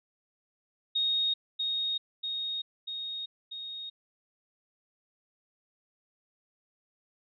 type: tone with echo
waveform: sine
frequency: 3729 Hz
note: A#7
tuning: in tune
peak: -25 dBFS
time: 0.95-1.34 s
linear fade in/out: 10 ms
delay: 640 ms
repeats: 4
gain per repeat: -3 dB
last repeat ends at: 3.9 s
effects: none